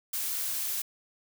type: noise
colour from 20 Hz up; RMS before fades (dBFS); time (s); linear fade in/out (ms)
blue; -32; 0.13-0.82; 5
effects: none